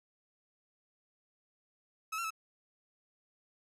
30% pulse tone with pitch steps, 1292 / 1361 / 1303 Hz, E6 / F6 / E6, -35 / -45 / -20 cents, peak -32 dBFS, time 2.12-2.306 s, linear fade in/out 10 ms, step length 62 ms, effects resampled to 32000 Hz

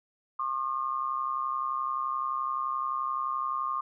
sine tone pair together, 1074.4 / 1206 Hz, C6 / D6, +46 / +46 cents, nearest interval major second, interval 200 cents, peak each -31 / -31 dBFS, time 0.39-3.81 s, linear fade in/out 5 ms, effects none

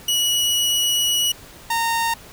sawtooth tone pair in turn, 2923 / 920.7 Hz, F#7 / A#5, -22 / -22 cents, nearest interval octave + minor sixth, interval 2000 cents, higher first, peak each -14 / -15 dBFS, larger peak first, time 0.08-1.32 / 1.7-2.14 s, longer first, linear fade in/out 5 ms, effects pink hiss -43 dBFS RMS until 2.32 s

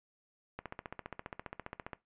click train, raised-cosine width 0.5 ms, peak -25 dBFS, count 21, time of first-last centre 0.59-1.932 s, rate 14.9 Hz, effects noise-tail reverb RT60 0.2 s tail -19 dB re dry + resampled to 8000 Hz

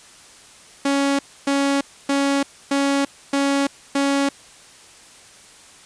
sawtooth tone bursts, 278.5 Hz, C#4, 8 cents sharp, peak -13 dBFS, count 6, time 0.85-4.29 s, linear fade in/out 5 ms, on 340 ms, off 280 ms, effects white hiss -46 dBFS RMS until 5.85 s + resampled to 22050 Hz

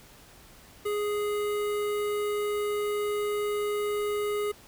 square tone with notch filter, 415.3 Hz, G#4, in tune, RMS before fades -29 dBFS, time 0.85-4.52 s, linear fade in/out 10 ms, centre 5300 Hz, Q 1.1, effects pink hiss -53 dBFS RMS until 4.67 s

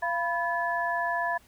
sine tone cluster, 688 / 988 / 1723 Hz, F5 / B5 / A6, -26 / 0 / -37 cents, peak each -30 dBFS, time 0.02-1.38 s, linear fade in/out 10 ms, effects pink hiss -59 dBFS RMS until 1.47 s

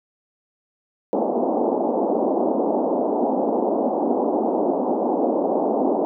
pink band-pass noise, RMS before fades -21 dBFS, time 1.13-6.05 s, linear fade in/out 0 ms, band 230 to 860 Hz, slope 48 dB/octave, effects none

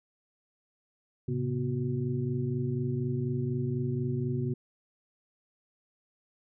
sine tone cluster, 110.3 / 134.4 / 244.4 / 368.4 Hz, A2 / C3 / B3 / F#4, +5 / +47 / -18 / -7 cents, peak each -36 / -30 / -35 / -36 dBFS, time 1.28-4.54 s, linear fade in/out 5 ms, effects none

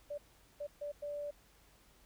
sine tone bursts at uneven times, 583 Hz, D5, 13 cents flat, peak -38 dBFS, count 4, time 0.1-0.18 / 0.6-0.67 / 0.81-0.92 / 1.02-1.31 s, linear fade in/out 10 ms, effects added 50 Hz sine -68 dBFS peak until 2.05 s + pink hiss -66 dBFS RMS until 2.05 s

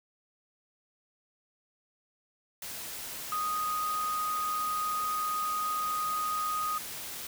sine tone in noise, 1244.5 Hz, D#6, in tune, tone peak -29 dBFS, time 3.32-6.78 s, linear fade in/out 2 ms, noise white, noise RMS -40 dBFS, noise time 2.62-7.27 s, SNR +8 dB, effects none

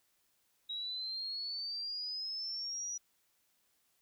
sine exponential sweep, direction up, 3830 to 5870 Hz, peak -37 dBFS, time 0.69-2.98 s, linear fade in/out 10 ms, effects white hiss -75 dBFS RMS until 4.01 s

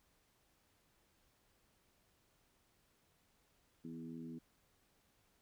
harmonic tone with a mistuned harmonic, 82.41 Hz, E2, in tune, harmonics 2 / 3 / 4 / 5, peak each -51 / -47 / -53 / -60 dBFS, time 3.84-4.39 s, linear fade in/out 10 ms, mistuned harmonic 4, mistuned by -17 cents, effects pink hiss -75 dBFS RMS until 5.41 s

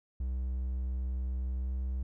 triangle tone with pitch glide, 63.6 to 64.3 Hz, C2 to C2, -48 to -30 cents, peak -29 dBFS, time 0.2-2.03 s, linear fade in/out 5 ms, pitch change +18 cents, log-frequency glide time 1.62-1.68 s, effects none

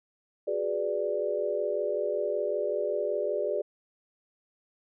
sine chord, G# half-diminished seventh, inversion third, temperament equal, 370 / 415.3 / 493.9 / 587.3 Hz, F#4 / G#4 / B4 / D5, 0 / 0 / 0 / 0 cents, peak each -35 / -31 / -35 / -30 dBFS, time 0.47-3.62 s, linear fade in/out 10 ms, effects none

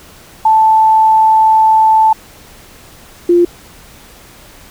sine tone pair in turn, 878 / 348.4 Hz, A5 / F4, -4 / -4 cents, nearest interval octave + major third, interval 1600 cents, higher first, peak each -5 dBFS, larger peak neither, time 0.45-2.13 / 3.29-3.45 s, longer first, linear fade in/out 5 ms, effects pink hiss -39 dBFS RMS until 4.7 s

